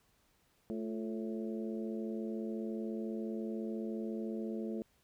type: harmonic tone with a mistuned harmonic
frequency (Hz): 110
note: A2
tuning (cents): 0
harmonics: 2 / 3 / 4 / 5 / 6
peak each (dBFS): -38 / -42 / -44 / -49 / -53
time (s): 0.7-4.82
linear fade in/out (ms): 0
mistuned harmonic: 3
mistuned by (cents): +81
effects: pink hiss -72 dBFS RMS until 5.03 s